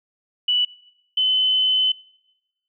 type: tone pair in turn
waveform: sine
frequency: 2960 / 3036 Hz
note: F#7 / F#7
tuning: 0 / +44 cents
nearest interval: unison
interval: 44 cents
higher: second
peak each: -16 dBFS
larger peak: neither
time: 0.48-0.65 / 1.17-1.92 s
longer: second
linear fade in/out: 5 ms
effects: noise-tail reverb RT60 1.0 s tail -24 dB re dry